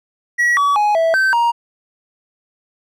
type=tone with pitch steps; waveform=triangle; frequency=1922 / 1138 / 835 / 656 / 1547 / 940 Hz; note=B6 / C#6 / G#5 / E5 / G6 / A#5; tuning=-48 / +45 / +9 / -9 / -23 / +14 cents; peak=-10 dBFS; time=0.38-1.52 s; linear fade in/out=20 ms; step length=190 ms; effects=none